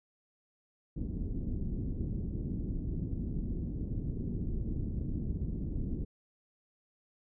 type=low-pass noise; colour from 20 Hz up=pink; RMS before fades=-35 dBFS; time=0.96-6.05 s; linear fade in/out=10 ms; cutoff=300 Hz; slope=24 dB/octave; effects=none